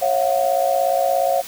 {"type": "tone cluster", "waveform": "sine", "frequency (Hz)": [547, 677, 734], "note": ["C#5", "E5", "F#5"], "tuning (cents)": [-23, 46, -14], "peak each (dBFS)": -20, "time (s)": [0.01, 1.42], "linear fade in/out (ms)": 20, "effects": ["white hiss -35 dBFS RMS until 1.47 s"]}